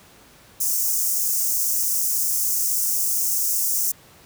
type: high-pass noise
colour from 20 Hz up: white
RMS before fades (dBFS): -22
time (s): 0.6-3.92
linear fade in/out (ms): 10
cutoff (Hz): 5600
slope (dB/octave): 48
effects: pink hiss -50 dBFS RMS until 4.25 s + high-pass 60 Hz 12 dB/octave